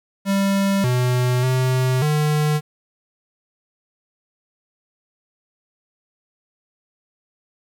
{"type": "tone with pitch steps", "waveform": "square", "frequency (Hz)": [196.7, 124.9, 128.6, 150.9], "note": ["G3", "B2", "C3", "D3"], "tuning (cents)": [6, 20, -30, 47], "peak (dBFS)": -17, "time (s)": [0.25, 2.61], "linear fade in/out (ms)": 50, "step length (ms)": 590, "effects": ["9-bit"]}